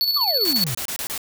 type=tone with tremolo; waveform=square; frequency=4435 Hz; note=C#8; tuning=in tune; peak=-17 dBFS; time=0.01-0.64 s; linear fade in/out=0 ms; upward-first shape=square; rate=15 Hz; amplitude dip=45%
type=exponential sweep; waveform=triangle; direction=down; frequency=1249 to 109.1 Hz; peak=-23 dBFS; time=0.16-0.75 s; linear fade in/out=10 ms
type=noise bursts; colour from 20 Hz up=white; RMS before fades=-28 dBFS; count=7; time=0.45-1.178 s; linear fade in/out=0 ms; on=80 ms; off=28 ms
effects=none